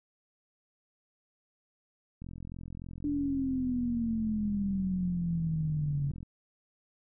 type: click train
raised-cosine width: 5 ms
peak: -31 dBFS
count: 175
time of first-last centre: 2.22-6.229 s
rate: 43.4 Hz
type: exponential sweep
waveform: sine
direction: down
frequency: 294.8 to 138.59 Hz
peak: -28 dBFS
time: 3.04-6.11 s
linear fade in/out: 2 ms
effects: none